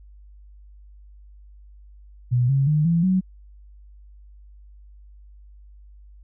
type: tone with pitch steps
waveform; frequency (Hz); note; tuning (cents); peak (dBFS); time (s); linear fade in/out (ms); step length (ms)
sine; 123.1 / 136.59 / 151.55 / 168.16 / 186.58; B2 / C#3 / D#3 / E3 / F#3; -5 / -25 / -45 / +35 / +15; -16; 2.31-3.21; 20; 180
effects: added 50 Hz sine -44 dBFS peak until 6.23 s